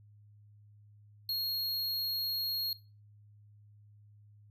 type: tone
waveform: square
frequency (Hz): 4284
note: C8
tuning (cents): +40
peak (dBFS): -32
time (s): 1.29-2.73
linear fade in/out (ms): 2
effects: noise-tail reverb RT60 0.3 s tail -17 dB re dry + added 104 Hz sine -56 dBFS peak until 4.5 s